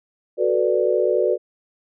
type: chord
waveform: sine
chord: B minor seventh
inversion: second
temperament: equal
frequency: 370 / 440 / 493.9 / 587.3 Hz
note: F#4 / A4 / B4 / D5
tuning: 0 / 0 / 0 / 0 cents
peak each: -21 / -23 / -21 / -22 dBFS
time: 0.37-1.38 s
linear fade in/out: 50 ms
effects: none